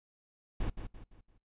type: noise with echo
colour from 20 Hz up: brown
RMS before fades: -32 dBFS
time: 0.6-0.7 s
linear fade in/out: 5 ms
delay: 170 ms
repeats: 4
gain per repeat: -8 dB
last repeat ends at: 1.38 s
effects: noise-tail reverb RT60 0.3 s tail -25 dB re dry + resampled to 8000 Hz